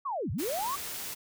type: linear two-way sweep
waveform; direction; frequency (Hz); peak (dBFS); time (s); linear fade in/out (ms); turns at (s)
sine; down then up; 1176 to 72.7 to 1176; -30; 0.05-0.76; 10; 0.31
type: noise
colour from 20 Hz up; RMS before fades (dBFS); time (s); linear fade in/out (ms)
white; -38; 0.38-1.15; 20
effects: none